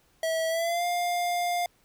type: tone with pitch glide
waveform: square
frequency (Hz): 649 to 703.7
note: E5 to F5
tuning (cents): -27 to +13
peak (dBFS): -26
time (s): 0.23-1.66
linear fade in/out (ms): 2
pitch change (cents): +140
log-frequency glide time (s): 0.48-0.85
effects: pink hiss -65 dBFS RMS until 1.84 s